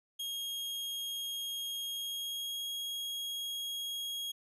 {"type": "tone with pitch glide", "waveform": "40% pulse", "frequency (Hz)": [3261, 3286], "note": ["G#7", "G#7"], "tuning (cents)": [-32, -19], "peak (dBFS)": -35, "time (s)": [0.19, 4.32], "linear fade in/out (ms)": 10, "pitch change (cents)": 13, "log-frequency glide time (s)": [1.85, 2.71], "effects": []}